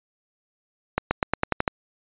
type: accelerating click train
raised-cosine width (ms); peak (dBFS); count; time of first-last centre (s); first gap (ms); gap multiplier
0.5; -5; 8; 0.98-1.678; 130; 0.91
effects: resampled to 8000 Hz